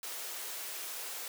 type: high-pass noise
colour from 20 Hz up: white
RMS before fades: -41 dBFS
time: 0.03-1.28 s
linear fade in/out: 2 ms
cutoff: 350 Hz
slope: 24 dB/octave
effects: none